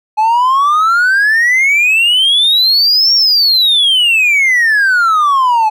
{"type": "exponential two-way sweep", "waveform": "triangle", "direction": "up then down", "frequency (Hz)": [847, 5588, 847], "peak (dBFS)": -5, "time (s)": [0.17, 5.7], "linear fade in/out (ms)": 20, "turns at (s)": 3.14, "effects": ["tanh soft clip ceiling -1 dBFS"]}